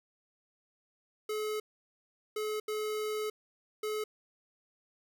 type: tone bursts at uneven times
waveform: square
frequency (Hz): 427.7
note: A4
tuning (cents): -49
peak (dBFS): -33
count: 4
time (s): 1.29-1.6 / 2.36-2.6 / 2.68-3.3 / 3.83-4.04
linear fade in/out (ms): 5
effects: none